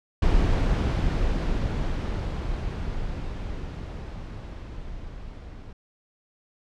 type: noise with level ramp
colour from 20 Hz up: brown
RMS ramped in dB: -20 to -41 dBFS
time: 0.22-5.73 s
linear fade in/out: 5 ms
effects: low-pass 5000 Hz 12 dB/octave